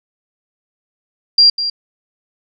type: tone with echo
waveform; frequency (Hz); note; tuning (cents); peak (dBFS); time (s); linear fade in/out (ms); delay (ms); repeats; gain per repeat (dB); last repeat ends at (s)
sine; 4761; D8; +23; -5; 1.38-1.5; 5; 200; 1; -11; 1.7
effects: none